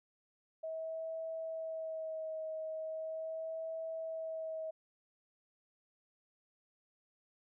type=tone with vibrato; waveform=sine; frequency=641 Hz; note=E5; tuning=49 cents flat; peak=-38 dBFS; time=0.63-4.71 s; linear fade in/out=10 ms; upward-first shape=sine; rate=0.39 Hz; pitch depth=20 cents each way; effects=none